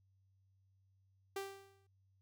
sawtooth tone with exponential decay, 392 Hz, G4, in tune, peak -34 dBFS, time 1.36-1.87 s, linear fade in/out 5 ms, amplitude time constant 110 ms, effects added 96 Hz sine -70 dBFS peak until 2.21 s

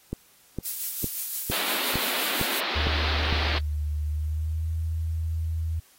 click train, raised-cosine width 3 ms, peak -16 dBFS, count 8, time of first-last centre 0.13-3.326 s, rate 2.19 Hz
violet noise with tremolo, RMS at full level -28 dBFS, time 0.64-2.61 s, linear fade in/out 20 ms, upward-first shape sine, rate 5.8 Hz, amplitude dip 35%
white band-pass noise, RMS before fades -30 dBFS, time 1.51-3.59 s, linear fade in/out 10 ms, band 210 to 4400 Hz, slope 48 dB/octave
sine tone with pitch glide, 75.1 to 80.96 Hz, D2 to E2, +39 to -31 cents, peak -25 dBFS, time 2.75-5.8 s, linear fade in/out 10 ms, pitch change +130 cents, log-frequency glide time 4.05-4.72 s
effects white hiss -58 dBFS RMS until 5.98 s + AAC 48 kbps

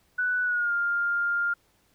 sine tone with pitch glide, 1486 to 1402.6 Hz, F#6 to F6, +7 to +7 cents, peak -23 dBFS, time 0.18-1.54 s, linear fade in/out 10 ms, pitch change -100 cents, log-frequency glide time 0.43-0.73 s, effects pink hiss -66 dBFS RMS until 1.94 s

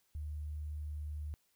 sine tone with sample-and-hold, 75.1 Hz, D2, 39 cents sharp, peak -38 dBFS, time 0.15-1.34 s, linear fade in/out 0 ms, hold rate 11025 Hz, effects white hiss -75 dBFS RMS until 1.55 s

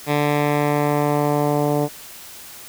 10% pulse tone with low-pass filter sweep, 146.83 Hz, D3, in tune, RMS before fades -19 dBFS, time 0.06-1.89 s, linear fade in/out 50 ms, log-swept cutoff 3300 to 640 Hz, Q 1, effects white hiss -39 dBFS RMS until 2.68 s

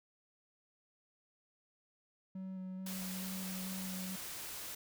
triangle tone with vibrato, 187.6 Hz, F#3, 24 cents sharp, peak -39 dBFS, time 2.35-4.16 s, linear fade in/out 5 ms, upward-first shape square, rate 2.3 Hz, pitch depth 11 cents each way
white noise, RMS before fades -45 dBFS, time 2.86-4.75 s, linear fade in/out 5 ms
effects none

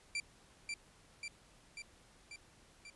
sawtooth tone with echo, 2352 Hz, D7, 2 cents sharp, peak -32 dBFS, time 0.15-0.2 s, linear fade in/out 2 ms, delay 540 ms, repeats 5, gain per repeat -3 dB, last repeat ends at 2.9 s, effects pink hiss -64 dBFS RMS until 2.95 s + resampled to 24000 Hz

